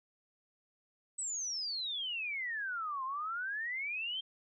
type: exponential two-way sweep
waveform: sine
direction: down then up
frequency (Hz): 8170 to 1029 to 3209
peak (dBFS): -35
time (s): 1.18-4.21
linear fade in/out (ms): 10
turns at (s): 3.04
effects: none